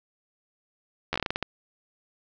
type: slowing click train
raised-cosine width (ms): 0.3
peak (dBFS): -11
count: 10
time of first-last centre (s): 1.13-1.427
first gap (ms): 12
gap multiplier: 1.24
effects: resampled to 16000 Hz + 8-bit